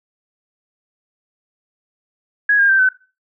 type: tone with pitch steps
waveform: sine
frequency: 1664 / 1613.8 / 1565.2 / 1518 Hz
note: G#6 / G6 / G6 / F#6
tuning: +3 / +50 / -3 / +44 cents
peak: -10 dBFS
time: 2.49-2.89 s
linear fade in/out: 5 ms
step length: 100 ms
effects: noise-tail reverb RT60 0.3 s tail -17 dB re dry